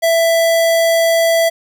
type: tone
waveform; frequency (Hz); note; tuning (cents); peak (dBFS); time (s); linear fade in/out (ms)
square; 663; E5; +10; -11; 0.02-1.5; 20
effects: none